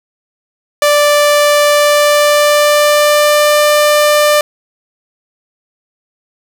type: tone with pitch glide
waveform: sawtooth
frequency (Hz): 587.3 to 594.8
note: D5 to D5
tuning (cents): 0 to +22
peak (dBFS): -3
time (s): 0.82-4.41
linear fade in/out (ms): 2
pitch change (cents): +22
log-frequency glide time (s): 1.71-3.62
effects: 7-bit

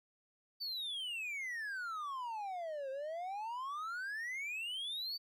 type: exponential two-way sweep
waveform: triangle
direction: down then up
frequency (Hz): 4619 to 523.3 to 4619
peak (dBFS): -37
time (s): 0.6-5.18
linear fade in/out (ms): 20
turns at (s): 2.9
effects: none

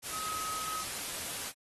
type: tone in noise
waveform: sine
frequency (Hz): 1271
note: D#6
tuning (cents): +36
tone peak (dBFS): -37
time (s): 0.1-0.85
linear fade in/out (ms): 50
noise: white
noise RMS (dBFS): -38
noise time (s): 0.02-1.53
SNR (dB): -2
effects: AAC 32 kbps

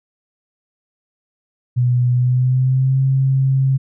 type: tone with pitch glide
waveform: sine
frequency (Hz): 123.47 to 133.87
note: B2 to C3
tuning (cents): 0 to +40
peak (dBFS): -12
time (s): 1.76-3.78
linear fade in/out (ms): 20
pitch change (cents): +140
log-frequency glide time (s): 2.12-3.01
effects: none

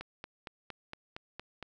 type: click train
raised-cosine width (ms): 0.3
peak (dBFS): -25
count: 8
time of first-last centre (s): 0.01-1.627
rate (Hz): 4.33
effects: none

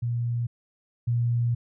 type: tone pair in turn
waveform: sine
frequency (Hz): 119 / 119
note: A#2 / A#2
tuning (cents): +36 / +36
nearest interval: unison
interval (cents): 0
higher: neither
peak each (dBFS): -24 / -21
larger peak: second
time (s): 0.02-0.47 / 1.07-1.55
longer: second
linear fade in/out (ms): 10
effects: none

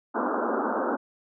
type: band-pass noise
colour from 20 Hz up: pink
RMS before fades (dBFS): -27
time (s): 0.14-0.97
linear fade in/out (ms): 20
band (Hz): 220 to 1500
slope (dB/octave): 96
effects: none

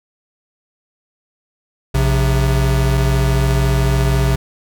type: tone pair together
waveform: square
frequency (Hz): 58.96 / 132.9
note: A#1 / C3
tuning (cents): +20 / +27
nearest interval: octave + major second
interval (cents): 1407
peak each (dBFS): -16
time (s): 1.94-4.36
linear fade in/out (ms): 10
effects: none

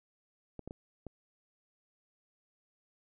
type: clicks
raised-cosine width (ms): 2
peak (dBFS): -29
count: 4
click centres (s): 0.593 / 0.676 / 0.709 / 1.067
effects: none

